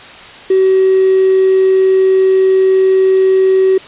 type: tone with hard clipping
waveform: triangle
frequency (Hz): 379.7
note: F#4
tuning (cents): +45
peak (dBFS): -7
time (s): 0.5-3.78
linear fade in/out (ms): 5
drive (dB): 4
effects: white hiss -33 dBFS RMS until 3.87 s + resampled to 8000 Hz